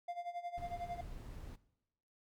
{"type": "tone with tremolo", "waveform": "triangle", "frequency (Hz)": 698.5, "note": "F5", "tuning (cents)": 0, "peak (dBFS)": -35, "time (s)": [0.08, 1.01], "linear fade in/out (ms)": 5, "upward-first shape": "sine", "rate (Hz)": 11, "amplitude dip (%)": 80}
{"type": "noise", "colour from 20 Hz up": "brown", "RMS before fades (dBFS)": -48, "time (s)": [0.57, 1.56], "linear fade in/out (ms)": 10}
{"effects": ["noise-tail reverb RT60 0.9 s tail -19 dB re dry", "MP3 96 kbps"]}